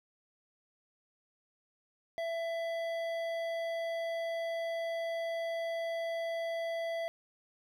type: tone with hard clipping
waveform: sine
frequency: 666 Hz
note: E5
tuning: 18 cents sharp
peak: -35 dBFS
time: 2.18-7.08 s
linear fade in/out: 0 ms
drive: 11 dB
effects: none